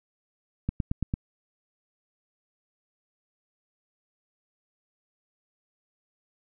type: click train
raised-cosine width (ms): 5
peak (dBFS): -14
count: 5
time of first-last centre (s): 0.69-1.139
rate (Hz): 8.91
effects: none